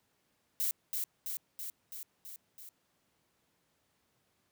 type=noise with echo; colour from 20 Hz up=violet; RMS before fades=-32 dBFS; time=0.6-0.71 s; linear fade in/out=0 ms; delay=330 ms; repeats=6; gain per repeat=-3 dB; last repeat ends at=2.69 s; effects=pink hiss -75 dBFS RMS until 4.51 s + high-pass 100 Hz 12 dB/octave